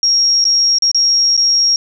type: tone with dropouts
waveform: sine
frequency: 5588 Hz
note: F8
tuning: in tune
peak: -9 dBFS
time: 0.03-1.76 s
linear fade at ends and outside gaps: 1 ms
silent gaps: 0.442-0.452 / 0.785-0.822 / 0.915-0.946 / 1.367-1.376 s
effects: none